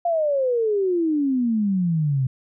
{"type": "exponential sweep", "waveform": "sine", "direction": "down", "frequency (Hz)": [703, 127.1], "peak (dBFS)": -18, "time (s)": [0.05, 2.27], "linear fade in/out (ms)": 5, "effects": []}